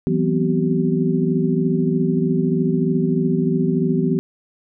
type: tone cluster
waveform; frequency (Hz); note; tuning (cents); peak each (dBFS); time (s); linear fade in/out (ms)
sine; 164.9 / 188.1 / 245.7 / 259.5 / 382.4; E3 / F#3 / B3 / C4 / G4; +1 / +29 / -9 / -14 / -43; -20 / -23 / -21 / -27 / -23; 0.07-4.19; 0
effects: none